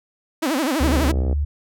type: tone with vibrato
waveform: sawtooth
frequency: 287.6 Hz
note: D4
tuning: 36 cents flat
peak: -15 dBFS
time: 0.42-1.12 s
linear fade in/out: 10 ms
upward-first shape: sine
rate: 12 Hz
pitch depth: 240 cents each way
type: tone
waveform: sine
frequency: 72.7 Hz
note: D2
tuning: 17 cents flat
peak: -18 dBFS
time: 0.8-1.45 s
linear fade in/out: 10 ms
type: click train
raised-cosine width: 2 ms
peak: -14 dBFS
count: 33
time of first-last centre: 0.83-1.328 s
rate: 64.2 Hz
effects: none